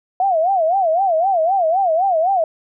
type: tone with vibrato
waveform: sine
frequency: 707 Hz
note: F5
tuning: 21 cents sharp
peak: -13 dBFS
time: 0.2-2.44 s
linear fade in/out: 2 ms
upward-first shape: sine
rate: 3.9 Hz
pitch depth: 200 cents each way
effects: none